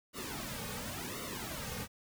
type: noise with flanger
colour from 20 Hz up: pink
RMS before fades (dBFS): -41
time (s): 0.13-1.88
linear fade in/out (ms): 50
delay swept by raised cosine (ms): 1.2 to 3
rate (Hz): 0.92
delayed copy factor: -0.85
effects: none